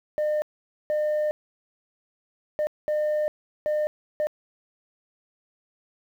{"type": "tone bursts at uneven times", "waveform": "sine", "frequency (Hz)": 605, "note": "D#5", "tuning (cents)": -49, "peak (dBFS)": -19, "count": 6, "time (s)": [[0.18, 0.42], [0.9, 1.31], [2.59, 2.67], [2.88, 3.28], [3.66, 3.87], [4.2, 4.27]], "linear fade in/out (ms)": 0, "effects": ["tanh soft clip ceiling -21 dBFS", "9-bit"]}